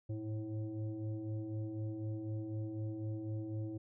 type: tone with frequency modulation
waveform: sine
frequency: 110 Hz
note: A2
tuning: in tune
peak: -37 dBFS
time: 0.09-3.78 s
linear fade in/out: 10 ms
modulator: 216 Hz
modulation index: 1.2
effects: none

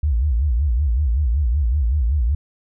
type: tone with vibrato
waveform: sine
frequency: 65.41 Hz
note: C2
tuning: in tune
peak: -15 dBFS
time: 0.03-2.35 s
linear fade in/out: 5 ms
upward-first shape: sine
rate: 5.3 Hz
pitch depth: 280 cents each way
effects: none

